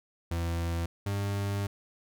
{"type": "tone pair in turn", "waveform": "40% pulse", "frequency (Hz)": [84.4, 100.37], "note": ["E2", "G2"], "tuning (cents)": [41, 41], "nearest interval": "minor third", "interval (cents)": 300, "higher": "second", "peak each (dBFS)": -28, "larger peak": "neither", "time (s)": [[0.31, 0.86], [1.06, 1.67]], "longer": "second", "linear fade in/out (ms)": 5, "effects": []}